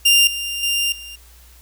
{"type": "tone with level steps", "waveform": "sawtooth", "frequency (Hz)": 2794, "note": "F7", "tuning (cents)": 0, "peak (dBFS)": [-7, -20, -14, -30], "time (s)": [0.05, 1.16], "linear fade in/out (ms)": 10, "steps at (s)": [0.27, 0.63, 0.92], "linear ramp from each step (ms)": 2, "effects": ["added 60 Hz sine -45 dBFS peak until 1.61 s", "white hiss -50 dBFS RMS until 1.61 s"]}